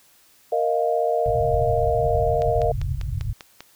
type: chord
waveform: sine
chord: Bb suspended fourth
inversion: none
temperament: equal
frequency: 466.2 / 622.3 / 698.5 Hz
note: Bb4 / Eb5 / F5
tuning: 0 / 0 / 0 cents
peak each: -23 dBFS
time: 0.52-2.72 s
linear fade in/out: 5 ms
type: low-pass noise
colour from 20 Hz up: white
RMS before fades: -26 dBFS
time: 1.26-3.33 s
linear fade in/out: 0 ms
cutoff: 140 Hz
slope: 96 dB/octave
type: click train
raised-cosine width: 0.2 ms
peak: -19 dBFS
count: 7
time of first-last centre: 2.42-3.606 s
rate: 5.06 Hz
effects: white hiss -56 dBFS RMS until 3.75 s